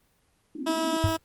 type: band-pass noise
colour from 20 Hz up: white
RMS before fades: -34 dBFS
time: 0.55-0.97 s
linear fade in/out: 5 ms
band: 230 to 330 Hz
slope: 96 dB/octave
type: tone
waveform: 15% pulse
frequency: 323.9 Hz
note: E4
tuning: 30 cents flat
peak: -19 dBFS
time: 0.66-1.17 s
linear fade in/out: 10 ms
type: tone with exponential decay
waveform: sine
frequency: 98 Hz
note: G2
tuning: in tune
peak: -16 dBFS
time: 1.04-1.19 s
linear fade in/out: 0 ms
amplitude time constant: 31 ms
effects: pink hiss -67 dBFS RMS until 1.24 s + Opus 24 kbps